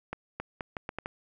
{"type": "accelerating click train", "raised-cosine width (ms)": 0.5, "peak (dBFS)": -19, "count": 7, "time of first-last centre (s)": [0.13, 1.059], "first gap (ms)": 270, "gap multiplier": 0.77, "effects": []}